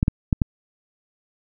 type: clicks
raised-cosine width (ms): 5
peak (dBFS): -5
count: 4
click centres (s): 0.029 / 0.081 / 0.328 / 0.418
effects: none